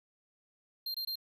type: tone bursts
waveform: square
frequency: 4186 Hz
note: C8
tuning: in tune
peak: -35 dBFS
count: 3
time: 0.86-1.156 s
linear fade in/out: 5 ms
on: 84 ms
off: 22 ms
effects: none